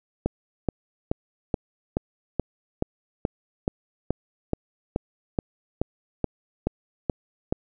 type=click train; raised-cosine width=2 ms; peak=-9 dBFS; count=18; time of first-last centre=0.26-7.525 s; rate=2.34 Hz; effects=none